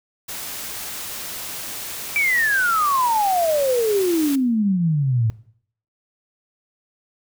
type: noise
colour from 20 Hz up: white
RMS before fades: -31 dBFS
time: 0.28-4.36 s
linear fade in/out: 10 ms
type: exponential sweep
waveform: sine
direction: down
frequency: 2349 to 107.6 Hz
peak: -16 dBFS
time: 2.16-5.3 s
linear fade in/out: 0 ms
effects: noise-tail reverb RT60 0.6 s tail -19 dB re dry